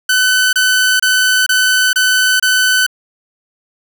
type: tone bursts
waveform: sawtooth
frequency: 1509 Hz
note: F#6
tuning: 34 cents sharp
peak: -6 dBFS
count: 6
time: 0.09-2.865 s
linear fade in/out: 5 ms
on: 440 ms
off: 27 ms
effects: none